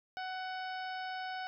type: harmonic tone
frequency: 746 Hz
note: F#5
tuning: 14 cents sharp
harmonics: 1 / 2 / 3 / 4 / 5 / 6 / 7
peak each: -39 / -43 / -51 / -51 / -55 / -56 / -53 dBFS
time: 0.17-1.47 s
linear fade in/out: 0 ms
effects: none